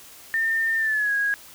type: tone with pitch glide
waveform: sine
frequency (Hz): 1808 to 1648.4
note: A6 to G#6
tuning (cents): +47 to -13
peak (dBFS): -20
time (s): 0.34-1.34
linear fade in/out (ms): 0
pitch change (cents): -160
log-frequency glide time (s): 0.78-1.13
effects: white hiss -46 dBFS RMS until 1.54 s